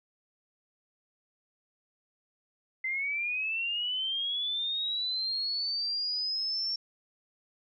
sine linear sweep, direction up, 2051 to 5470 Hz, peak -29 dBFS, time 2.84-6.76 s, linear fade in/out 5 ms, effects none

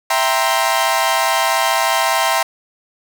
sawtooth chord, C dominant seventh, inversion first, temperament equal, 659.3 / 784 / 932.3 / 1046.5 Hz, E5 / G5 / Bb5 / C6, 0 / 0 / 0 / 0 cents, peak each -16 dBFS, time 0.1-2.43 s, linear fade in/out 5 ms, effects none

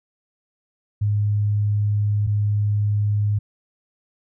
sine tone pair in turn, 103.83 / 103.83 Hz, G#2 / G#2, 0 / 0 cents, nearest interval unison, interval 0 cents, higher neither, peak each -17 dBFS, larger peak neither, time 1.01-2.27 / 2.27-3.39 s, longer first, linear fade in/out 10 ms, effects none

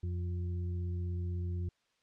harmonic tone, 88.4 Hz, F2, 22 cents sharp, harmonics 1 / 2 / 4, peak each -33 / -45 / -49 dBFS, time 0.03-1.69 s, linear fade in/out 5 ms, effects white hiss -75 dBFS RMS until 2.02 s + low-pass 5000 Hz 12 dB/octave

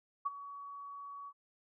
sine tone with ADSR envelope, 1129 Hz, C#6, 31 cents sharp, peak -29 dBFS, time 0.25-1.33 s, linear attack 14 ms, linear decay 26 ms, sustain -15 dB, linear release 54 ms, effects none

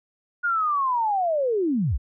sine linear sweep, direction down, 1444 to 41.2 Hz, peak -20 dBFS, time 0.43-1.98 s, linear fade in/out 20 ms, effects none

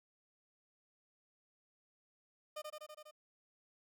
30% pulse tone with echo, 608 Hz, D#5, 40 cents flat, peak -39 dBFS, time 2.56-2.62 s, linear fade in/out 10 ms, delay 82 ms, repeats 6, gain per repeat -2 dB, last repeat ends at 3.112 s, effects none

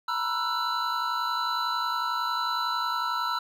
triangle tone cluster, 930 / 981 / 1333 / 1467 / 4000 Hz, A#5 / B5 / E6 / F#6 / B7, -4 / -12 / +19 / -15 / +21 cents, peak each -33 / -30 / -27 / -36 / -33 dBFS, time 0.08-3.39 s, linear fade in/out 5 ms, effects none

